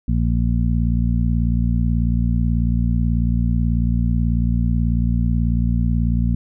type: harmonic tone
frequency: 58.27 Hz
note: A#1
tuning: in tune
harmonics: 1 / 2 / 3 / 4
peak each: -18 / -21 / -23 / -24 dBFS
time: 0.08-6.35 s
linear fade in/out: 5 ms
effects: none